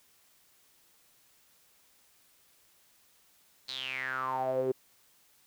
sawtooth tone with band-pass filter sweep, 130.81 Hz, C3, in tune, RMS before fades -33 dBFS, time 3.68-4.72 s, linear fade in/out 10 ms, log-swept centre 4300 to 380 Hz, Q 9.5, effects white hiss -65 dBFS RMS until 5.46 s

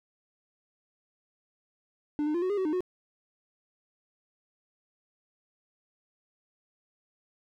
triangle tone with pitch steps, 296.7 / 303.4 / 346.3 / 369.9 / 409.3 / 377.1 / 305.8 / 365.2 Hz, D4 / D#4 / F4 / F#4 / G#4 / F#4 / D#4 / F#4, +18 / -44 / -15 / 0 / -25 / +33 / -30 / -23 cents, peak -24 dBFS, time 2.19-2.806 s, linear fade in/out 0 ms, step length 77 ms, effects none

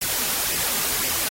white noise with flanger, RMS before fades -24 dBFS, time 0.01-1.29 s, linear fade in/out 10 ms, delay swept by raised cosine 0.37 to 5.07 ms, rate 1.9 Hz, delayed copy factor +0.55, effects AAC 48 kbps

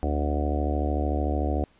harmonic tone, 73.42 Hz, D2, in tune, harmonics 1 / 3 / 4 / 5 / 6 / 7 / 8 / 9 / 10, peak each -25 / -35 / -31 / -35 / -38 / -36 / -36 / -38 / -34 dBFS, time 0.03-1.64 s, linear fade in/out 0 ms, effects pink hiss -61 dBFS RMS until 1.79 s + resampled to 8000 Hz

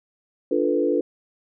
sine chord, B half-diminished seventh, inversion first, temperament equal, 293.7 / 349.2 / 440 / 493.9 Hz, D4 / F4 / A4 / B4, 0 / 0 / 0 / 0 cents, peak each -24 dBFS, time 0.51-1.01 s, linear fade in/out 5 ms, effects none

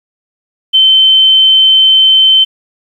sine tone, 3085 Hz, G7, 28 cents flat, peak -3 dBFS, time 0.73-2.45 s, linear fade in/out 20 ms, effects 7-bit

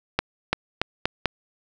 accelerating click train, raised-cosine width 0.3 ms, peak -4 dBFS, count 5, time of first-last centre 0.19-1.257 s, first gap 340 ms, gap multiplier 0.84, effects none

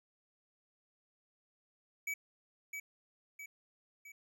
square tone with echo, 2283 Hz, D7, 50 cents flat, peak -36 dBFS, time 2.07-2.14 s, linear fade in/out 5 ms, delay 660 ms, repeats 3, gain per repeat -5 dB, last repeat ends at 4.12 s, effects none

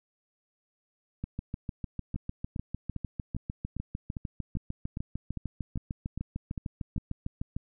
two click trains, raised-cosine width 5 ms, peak -22 / -21 dBFS, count 13 / 43, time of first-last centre 2.16-6.979 / 1.24-7.565 s, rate 2.49 / 6.64 Hz, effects none

